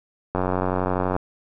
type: click train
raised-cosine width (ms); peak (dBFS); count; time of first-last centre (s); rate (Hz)
1; -9; 76; 0.35-1.164; 92.1
effects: none